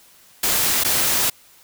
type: noise with dropouts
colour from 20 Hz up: white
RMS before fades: -19 dBFS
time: 0.43-1.3 s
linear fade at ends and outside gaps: 5 ms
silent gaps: 0.837-0.846 s
effects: white hiss -51 dBFS RMS until 1.63 s